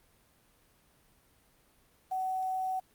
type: tone with quantisation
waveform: sine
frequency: 752 Hz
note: F#5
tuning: 28 cents sharp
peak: -30 dBFS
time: 2.11-2.8 s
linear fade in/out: 10 ms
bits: 9
effects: pink hiss -66 dBFS RMS until 2.94 s + Opus 32 kbps